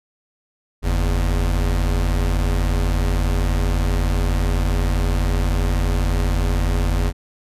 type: tone pair together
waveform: square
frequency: 46.17 / 82.4 Hz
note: F#1 / E2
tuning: -3 / 0 cents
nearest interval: minor seventh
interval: 1003 cents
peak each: -18 / -24 dBFS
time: 0.82-7.13 s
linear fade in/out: 50 ms
effects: resampled to 32000 Hz